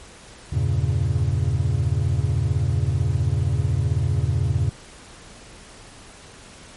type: chord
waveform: triangle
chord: E diminished seventh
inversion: none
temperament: equal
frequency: 82.41 / 98 / 116.54 / 138.59 Hz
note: E2 / G2 / Bb2 / Db3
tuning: 0 / 0 / 0 / 0 cents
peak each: -22 dBFS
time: 0.52-4.7 s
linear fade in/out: 10 ms
effects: pink hiss -44 dBFS RMS until 6.76 s + MP3 48 kbps